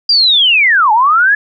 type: linear two-way sweep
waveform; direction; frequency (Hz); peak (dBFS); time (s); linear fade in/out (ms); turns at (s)
sine; down then up; 4839 to 828 to 1726; -6; 0.09-1.35; 5; 0.92
effects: none